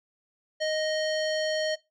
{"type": "tone with low-pass filter", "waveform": "square", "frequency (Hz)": 622.3, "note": "D#5", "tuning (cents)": 0, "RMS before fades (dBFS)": -28, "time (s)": [0.6, 1.76], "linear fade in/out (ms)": 20, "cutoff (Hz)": 4700, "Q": 2.4, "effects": ["noise-tail reverb RT60 0.2 s tail -18 dB re dry"]}